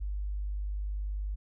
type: tone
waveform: sine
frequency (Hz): 50.1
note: G1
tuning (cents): +38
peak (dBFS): -31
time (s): 0-1.36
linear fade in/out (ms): 20
effects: none